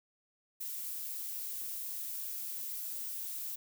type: noise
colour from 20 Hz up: violet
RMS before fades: -40 dBFS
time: 0.6-3.56 s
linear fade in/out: 10 ms
effects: none